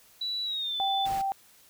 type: tone with pitch glide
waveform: sine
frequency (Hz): 3940 to 3510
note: B7 to A7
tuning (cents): -5 to -5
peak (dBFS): -29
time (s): 0.21-1.06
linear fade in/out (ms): 5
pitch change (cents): -200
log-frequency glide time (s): 0.44-0.76
type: tone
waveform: sine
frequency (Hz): 781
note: G5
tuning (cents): -7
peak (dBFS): -26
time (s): 0.8-1.32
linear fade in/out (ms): 0
type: noise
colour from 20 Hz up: pink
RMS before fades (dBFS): -41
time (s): 1.05-1.22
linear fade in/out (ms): 10
effects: white hiss -58 dBFS RMS until 1.69 s